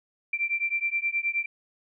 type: beating tone pair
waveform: sine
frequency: 2349 / 2358.5 Hz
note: D7 / D7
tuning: 0 / +7 cents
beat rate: 9.5 Hz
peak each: -28 dBFS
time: 0.33-1.46 s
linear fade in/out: 5 ms
effects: none